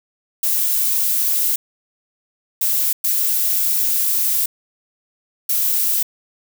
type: noise bursts at uneven times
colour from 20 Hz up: violet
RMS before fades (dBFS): -18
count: 4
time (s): 0.43-1.56 / 2.61-2.93 / 3.04-4.46 / 5.49-6.03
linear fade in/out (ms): 5
effects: none